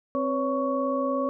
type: tone cluster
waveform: sine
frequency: 263.8 / 503 / 560 / 1117 Hz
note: C4 / B4 / C#5 / C#6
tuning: +14 / +32 / +18 / +13 cents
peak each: -28 / -34 / -27 / -30 dBFS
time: 0.15-1.29 s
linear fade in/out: 0 ms
effects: none